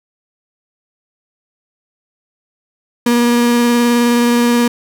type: tone with vibrato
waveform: 35% pulse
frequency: 238.9 Hz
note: A#3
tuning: 43 cents sharp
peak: -8 dBFS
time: 3.06-4.68 s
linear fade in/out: 5 ms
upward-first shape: sine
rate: 19 Hz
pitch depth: 12 cents each way
effects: none